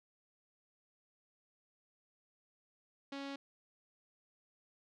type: tone with low-pass filter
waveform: sawtooth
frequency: 277.2 Hz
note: C#4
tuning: in tune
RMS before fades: -44 dBFS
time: 3.12-3.36 s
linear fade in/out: 5 ms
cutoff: 4100 Hz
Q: 1.7
effects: none